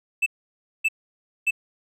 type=tone bursts; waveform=triangle; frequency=2637 Hz; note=E7; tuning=in tune; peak=-16 dBFS; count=3; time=0.22-1.509 s; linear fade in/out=10 ms; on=43 ms; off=580 ms; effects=none